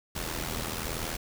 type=noise with amplitude modulation; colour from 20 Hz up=pink; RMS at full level=-31 dBFS; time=0.15-1.17 s; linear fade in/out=10 ms; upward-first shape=sine; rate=81 Hz; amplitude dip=70%; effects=none